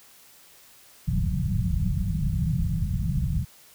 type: low-pass noise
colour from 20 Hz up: white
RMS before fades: -25 dBFS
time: 1.07-3.45 s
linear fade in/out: 20 ms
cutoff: 190 Hz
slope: 96 dB/octave
effects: white hiss -53 dBFS RMS until 3.74 s